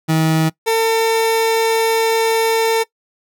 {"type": "tone pair in turn", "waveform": "30% pulse", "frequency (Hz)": [159.4, 450.9], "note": ["D#3", "A4"], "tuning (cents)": [42, 42], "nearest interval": "octave + tritone", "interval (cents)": 1800, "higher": "second", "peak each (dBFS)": -10, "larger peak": "neither", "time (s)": [[0.08, 0.5], [0.66, 2.84]], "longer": "second", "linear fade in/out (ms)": 20, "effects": ["noise-tail reverb RT60 0.1 s tail -21 dB re dry"]}